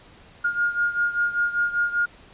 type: beating tone pair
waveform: sine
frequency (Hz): 1420 / 1425.1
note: F6 / F6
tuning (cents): +28 / +35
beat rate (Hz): 5.1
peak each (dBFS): -22 / -26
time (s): 0.44-2.06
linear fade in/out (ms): 10
effects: pink hiss -50 dBFS RMS until 2.33 s + resampled to 8000 Hz